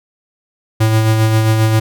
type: tone with tremolo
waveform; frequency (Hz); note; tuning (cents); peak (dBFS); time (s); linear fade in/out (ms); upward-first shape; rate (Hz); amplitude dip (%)
square; 110.3; A2; +5; -9; 0.8-1.8; 10; sine; 7.5; 35
effects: none